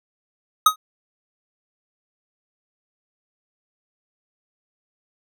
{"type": "tone with exponential decay", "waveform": "square", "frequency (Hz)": 1259, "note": "D#6", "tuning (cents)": 20, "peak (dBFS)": -7, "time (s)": [0.66, 0.76], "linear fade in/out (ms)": 5, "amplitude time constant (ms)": 20, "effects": []}